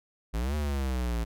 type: exponential two-way sweep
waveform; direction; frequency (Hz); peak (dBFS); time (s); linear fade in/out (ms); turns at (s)
square; up then down; 51.91 to 75.9 to 55.7; -28; 0.33-1.25; 20; 0.55
effects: none